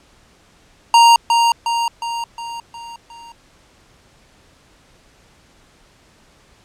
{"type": "tone with echo", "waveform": "square", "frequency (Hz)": 932.3, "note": "A#5", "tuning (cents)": 0, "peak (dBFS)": -7, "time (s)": [0.94, 1.16], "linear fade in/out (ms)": 2, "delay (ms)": 360, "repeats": 6, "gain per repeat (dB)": -5, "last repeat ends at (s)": 3.32, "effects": ["pink hiss -52 dBFS RMS until 6.64 s", "low-pass 8000 Hz 12 dB/octave"]}